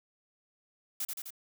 blue noise with echo, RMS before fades -34 dBFS, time 1-1.05 s, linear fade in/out 5 ms, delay 85 ms, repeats 3, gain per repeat -3 dB, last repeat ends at 1.305 s, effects none

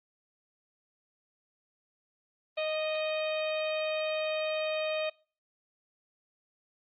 harmonic tone with a mistuned harmonic, 622.3 Hz, D#5, in tune, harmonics 1 / 2 / 3 / 4 / 5 / 6 / 7, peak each -30 / -43 / -46 / -37 / -44 / -44 / -51 dBFS, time 2.57-5.1 s, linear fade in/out 10 ms, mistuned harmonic 2, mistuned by -16 cents, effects noise-tail reverb RT60 0.4 s tail -25 dB re dry + Opus 24 kbps

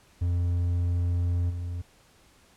triangle tone with level steps, 87.4 Hz, F2, 2 cents sharp, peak -21 / -28 dBFS, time 0.21-1.82 s, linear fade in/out 10 ms, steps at 1.49 s, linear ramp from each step 20 ms, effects pink hiss -59 dBFS RMS until 2.56 s + low-pass 11000 Hz 12 dB/octave

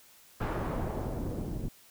pink noise with low-pass filter sweep, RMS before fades -34 dBFS, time 0.4-1.69 s, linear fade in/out 10 ms, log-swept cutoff 1500 to 270 Hz, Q 0.88, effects white hiss -58 dBFS RMS until 1.9 s

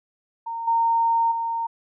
sine tone with level steps, 920 Hz, A#5, 23 cents flat, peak -27 / -17 / -23 dBFS, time 0.46-1.67 s, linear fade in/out 10 ms, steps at 0.67 / 1.31 s, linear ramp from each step 10 ms, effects none

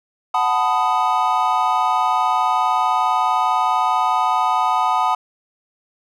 triangle chord, B dominant seventh, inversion second, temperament equal with one note detuned, 740 / 880 / 999.8 / 1244.5 Hz, F#5 / A5 / B5 / D#6, 0 / 0 / +21 / 0 cents, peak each -19 dBFS, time 0.34-5.15 s, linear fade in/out 5 ms, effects none

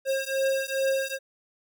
square beating tone pair, 536 / 538.4 Hz, C5 / C5, +42 / +49 cents, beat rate 2.4 Hz, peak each -28 dBFS, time 0.05-1.19 s, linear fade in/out 50 ms, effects none

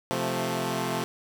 10% pulse chord, F major, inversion second, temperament equal, 130.81 / 174.61 / 220 Hz, C3 / F3 / A3, 0 / 0 / 0 cents, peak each -23 dBFS, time 0.11-1.04 s, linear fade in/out 0 ms, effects none

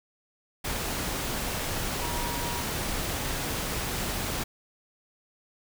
sine tone in noise, 954 Hz, A#5, 40 cents sharp, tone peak -36 dBFS, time 2.02-2.62 s, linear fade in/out 10 ms, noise pink, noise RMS -31 dBFS, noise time 0.64-4.44 s, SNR -8 dB, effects none

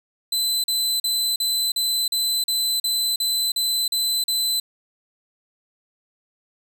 sawtooth tone bursts, 4030 Hz, B7, 34 cents sharp, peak -17 dBFS, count 12, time 0.32-4.6 s, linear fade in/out 5 ms, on 320 ms, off 40 ms, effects none

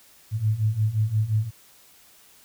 sine beating tone pair, 105 / 110.7 Hz, G#2 / A2, +19 / +11 cents, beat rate 5.7 Hz, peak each -25 / -22 dBFS, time 0.31-1.51 s, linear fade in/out 50 ms, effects white hiss -54 dBFS RMS until 2.44 s

